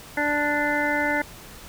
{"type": "harmonic tone", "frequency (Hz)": 293.7, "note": "D4", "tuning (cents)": 0, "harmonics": [1, 2, 3, 5, 6, 7], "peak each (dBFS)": [-28, -28, -28, -28, -28, -28], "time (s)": [0.17, 1.22], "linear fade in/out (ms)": 5, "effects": ["pink hiss -43 dBFS RMS until 1.68 s"]}